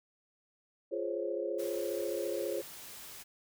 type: chord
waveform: sine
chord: Db major seventh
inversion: first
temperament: just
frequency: 346.5 / 415.8 / 519.7 / 554.4 Hz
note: F4 / Ab4 / C5 / Db5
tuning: -14 / +2 / -12 / 0 cents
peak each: -38 dBFS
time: 0.91-2.62 s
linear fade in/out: 20 ms
type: noise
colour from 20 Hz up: white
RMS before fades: -48 dBFS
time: 1.58-3.24 s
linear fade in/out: 20 ms
effects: none